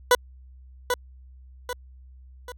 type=tone with echo; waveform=20% pulse; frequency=493.9 Hz; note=B4; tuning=in tune; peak=-9 dBFS; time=0.11-0.15 s; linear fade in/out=2 ms; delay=790 ms; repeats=3; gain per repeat=-7 dB; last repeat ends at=2.52 s; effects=added 64 Hz sine -45 dBFS peak until 2.57 s